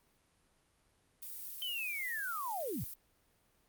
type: noise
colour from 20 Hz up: violet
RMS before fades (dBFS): -45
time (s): 1.22-2.94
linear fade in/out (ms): 5
type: linear sweep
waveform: sine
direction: down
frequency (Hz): 3100 to 79.6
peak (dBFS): -36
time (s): 1.62-2.84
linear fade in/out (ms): 0
effects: pink hiss -72 dBFS RMS until 3.68 s + Opus 32 kbps